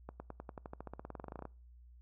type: accelerating click train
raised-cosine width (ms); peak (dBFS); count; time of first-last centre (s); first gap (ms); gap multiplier
1; -30; 23; 0.09-1.453; 110; 0.94
effects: noise-tail reverb RT60 0.4 s tail -25 dB re dry + added 60 Hz sine -55 dBFS peak until 2.01 s